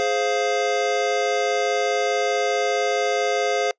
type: chord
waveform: square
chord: F minor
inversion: first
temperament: just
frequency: 419.1 / 523.8 / 698.5 Hz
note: Ab4 / C5 / F5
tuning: +16 / +2 / 0 cents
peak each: -25 dBFS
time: 0-3.71 s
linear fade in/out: 0 ms
effects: noise-tail reverb RT60 0.1 s tail -24 dB re dry + resampled to 16000 Hz